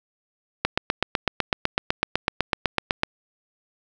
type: click train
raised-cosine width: 0.3 ms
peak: -3 dBFS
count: 20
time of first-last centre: 0.65-3.034 s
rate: 7.97 Hz
effects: none